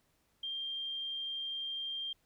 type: tone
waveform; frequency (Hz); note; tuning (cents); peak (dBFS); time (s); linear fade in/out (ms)
sine; 3186; G7; +27; -36; 0.43-2.13; 5
effects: pink hiss -74 dBFS RMS until 2.25 s